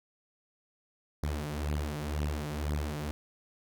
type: beating tone pair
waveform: sawtooth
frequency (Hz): 73.42 / 75.42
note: D2 / D2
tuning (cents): 0 / +47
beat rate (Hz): 2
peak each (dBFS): -30 / -31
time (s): 1.23-3.11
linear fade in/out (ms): 0
effects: none